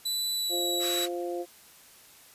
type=tone with pitch glide; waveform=sawtooth; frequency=3972 to 3908 Hz; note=B7 to B7; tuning=+9 to -19 cents; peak=-25 dBFS; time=0.05-1.06 s; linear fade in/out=10 ms; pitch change=-28 cents; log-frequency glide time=0.34-0.6 s
type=harmonic tone; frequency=174.61 Hz; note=F3; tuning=in tune; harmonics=2 / 3 / 4; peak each=-32 / -36 / -38 dBFS; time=0.49-1.46 s; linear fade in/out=50 ms
type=high-pass noise; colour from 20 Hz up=pink; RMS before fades=-37 dBFS; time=0.79-1.09 s; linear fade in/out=50 ms; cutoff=1100 Hz; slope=96 dB/octave
effects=white hiss -54 dBFS RMS until 2.34 s + resampled to 32000 Hz